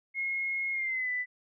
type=tone with pitch glide; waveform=sine; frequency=2159 to 1991.3 Hz; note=C#7 to B6; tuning=-46 to +14 cents; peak=-29 dBFS; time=0.14-1.26 s; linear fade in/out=50 ms; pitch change=-140 cents; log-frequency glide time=0.72-1.1 s; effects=none